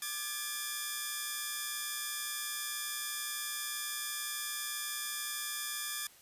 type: tone cluster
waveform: 5% pulse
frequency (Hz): 1191 / 1612 / 1723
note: D6 / G6 / A6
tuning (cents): +24 / +48 / -37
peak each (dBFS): -28 / -35 / -27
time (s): 0.02-6.07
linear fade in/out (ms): 2
effects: white hiss -59 dBFS RMS until 6.21 s + resampled to 32000 Hz